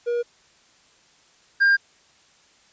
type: tone pair in turn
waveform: triangle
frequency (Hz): 477.2 / 1602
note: A#4 / G6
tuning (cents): +41 / +37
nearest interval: octave + major sixth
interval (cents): 2096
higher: second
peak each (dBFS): -19 / -12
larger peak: second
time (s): 0.06-0.23 / 1.6-1.77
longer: neither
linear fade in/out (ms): 20
effects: white hiss -57 dBFS RMS until 2.72 s + resampled to 16000 Hz